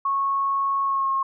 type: tone with pitch glide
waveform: sine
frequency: 1100 to 1079.9 Hz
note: C#6 to C#6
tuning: -14 to -46 cents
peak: -20 dBFS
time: 0.05-1.23 s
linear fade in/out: 5 ms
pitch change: -32 cents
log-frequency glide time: 0.83-1.11 s
effects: none